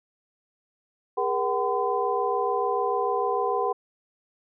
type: tone cluster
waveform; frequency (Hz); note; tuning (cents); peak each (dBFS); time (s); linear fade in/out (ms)
sine; 409.8 / 476.6 / 757 / 1016; G#4 / A#4 / F#5 / B5; -23 / +38 / +39 / +49; -28; 1.17-3.73; 10
effects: none